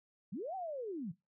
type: linear two-way sweep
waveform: sine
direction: up then down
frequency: 149.6 to 784 to 149.6 Hz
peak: -38 dBFS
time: 0.32-1.12 s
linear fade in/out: 10 ms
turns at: 0.55 s
effects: noise-tail reverb RT60 0.2 s tail -19 dB re dry